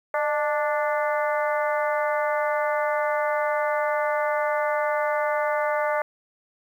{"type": "harmonic tone with a mistuned harmonic", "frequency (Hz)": 293.7, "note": "D4", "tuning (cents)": 0, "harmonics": [2, 3, 4, 5, 6, 7], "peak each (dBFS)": [-24, -28, -30, -32, -34, -35], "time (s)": [0.14, 6.02], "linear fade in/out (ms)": 2, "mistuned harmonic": 2, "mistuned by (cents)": 46, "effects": ["9-bit"]}